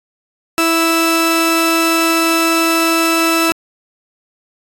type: tone pair together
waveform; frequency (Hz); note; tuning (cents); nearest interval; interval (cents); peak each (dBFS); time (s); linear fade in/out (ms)
sawtooth; 329.6 / 1318.4; E4 / E6; 0 / 0; 2 octaves; 2400; -10; 0.58-3.52; 0
effects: AAC 48 kbps